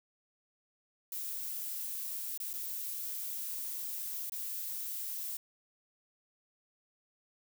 violet noise with dropouts, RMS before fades -39 dBFS, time 1.12-5.37 s, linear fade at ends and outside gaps 2 ms, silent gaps 2.376-2.401 / 2.532-2.537 / 4.297-4.32 s, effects none

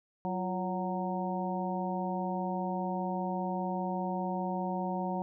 harmonic tone with a mistuned harmonic, 185 Hz, F#3, in tune, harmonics 1 / 2 / 3 / 4 / 5, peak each -34 / -40 / -40 / -37 / -38 dBFS, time 0.25-5.22 s, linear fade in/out 0 ms, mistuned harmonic 2, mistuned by -89 cents, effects none

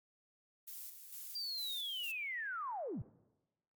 violet noise with tremolo, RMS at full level -47 dBFS, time 0.67-2.12 s, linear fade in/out 10 ms, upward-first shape square, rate 2.2 Hz, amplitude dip 50%
sine linear sweep, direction down, 4785 to 79.8 Hz, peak -38 dBFS, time 1.35-3.02 s, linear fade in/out 5 ms
effects noise-tail reverb RT60 1.0 s tail -19 dB re dry + MP3 96 kbps

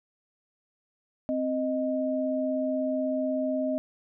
sine tone pair together, 261.6 / 622.2 Hz, C4 / D#5, 0 / 0 cents, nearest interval octave + minor third, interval 1500 cents, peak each -28 dBFS, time 1.29-3.78 s, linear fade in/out 0 ms, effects none

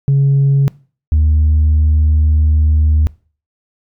sine tone pair in turn, 138.59 / 76.71 Hz, C#3 / D#2, 0 / -24 cents, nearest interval minor seventh, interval 1024 cents, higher first, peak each -6 dBFS, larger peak neither, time 0.08-0.68 / 1.12-3.07 s, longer second, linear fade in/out 0 ms, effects noise-tail reverb RT60 0.4 s tail -23 dB re dry + tanh soft clip ceiling -6 dBFS

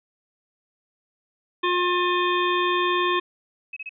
harmonic tone, 356.2 Hz, F4, 34 cents sharp, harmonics 1 / 3 / 5 / 7 / 9 / 10, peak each -24 / -23 / -29 / -30 / -33 / -32 dBFS, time 1.63-3.2 s, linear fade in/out 10 ms
sine tone bursts, 2563 Hz, E7, 49 cents flat, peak -31 dBFS, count 3, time 3.73-3.893 s, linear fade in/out 5 ms, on 35 ms, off 29 ms
effects none

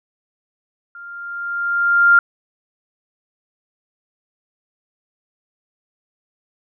sine tone with level ramp, 1397 Hz, F6, in tune, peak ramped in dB -34 to -6 dBFS, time 0.95-2.19 s, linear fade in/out 2 ms, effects none

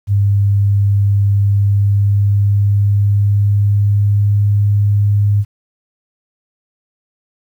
sine tone with pitch glide, 100.6 to 102.42 Hz, G2 to G#2, +45 to -24 cents, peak -9 dBFS, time 0.07-5.45 s, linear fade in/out 50 ms, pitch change +31 cents, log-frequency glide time 1.41-4.39 s, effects 8-bit

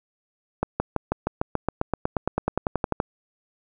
accelerating click train, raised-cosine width 1 ms, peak -8 dBFS, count 21, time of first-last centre 0.63-3.001 s, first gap 170 ms, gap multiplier 0.96, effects none

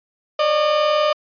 30% pulse tone pair together, 565 / 605.1 Hz, C#5 / D#5, +33 / -48 cents, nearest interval minor second, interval 119 cents, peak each -21 / -13 dBFS, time 0.39-1.13 s, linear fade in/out 5 ms, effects resampled to 11025 Hz

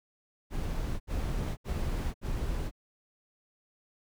brown noise bursts, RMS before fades -32 dBFS, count 4, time 0.5-2.713 s, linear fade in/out 50 ms, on 500 ms, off 71 ms, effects none

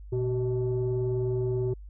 sine tone pair together, 119.9 / 378.5 Hz, A#2 / F#4, +49 / +39 cents, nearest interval octave + minor sixth, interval 1990 cents, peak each -26 dBFS, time 0.12-1.74 s, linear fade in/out 10 ms, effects tanh soft clip ceiling -21 dBFS + added 50 Hz sine -41 dBFS peak until 1.89 s

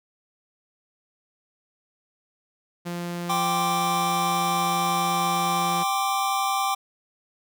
sawtooth tone, 173.7 Hz, F3, 9 cents flat, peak -25 dBFS, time 2.85-5.84 s, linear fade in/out 20 ms
square chord, G suspended fourth, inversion none, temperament just, 784 / 1045.3 / 1176 Hz, G5 / C6 / D6, 0 / -2 / +2 cents, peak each -26 / -31 / -27 dBFS, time 3.29-6.75 s, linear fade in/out 10 ms
effects none

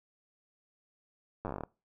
slowing click train, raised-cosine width 1 ms, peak -23 dBFS, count 12, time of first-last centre 1.45-1.636 s, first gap 9 ms, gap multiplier 1.12, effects noise-tail reverb RT60 0.3 s tail -23 dB re dry

